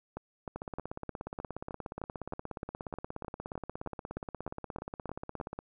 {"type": "two click trains", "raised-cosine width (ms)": 1, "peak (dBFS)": [-24, -24], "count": [86, 18], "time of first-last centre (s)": [[0.56, 5.59], [0.17, 5.401]], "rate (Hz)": [16.9, 3.25], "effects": []}